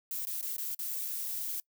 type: noise with dropouts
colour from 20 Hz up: violet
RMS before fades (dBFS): -36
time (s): 0.11-1.6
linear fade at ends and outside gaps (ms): 1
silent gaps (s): 0.252-0.27 / 0.412-0.427 / 0.565-0.581 / 0.747-0.791
effects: noise-tail reverb RT60 0.1 s tail -24 dB re dry